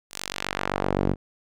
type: tone with band-pass filter sweep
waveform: sawtooth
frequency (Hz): 47.77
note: G1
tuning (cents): -44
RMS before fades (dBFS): -27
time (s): 0.1-1.16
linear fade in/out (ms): 50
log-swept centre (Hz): 8600 to 240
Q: 0.76
effects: none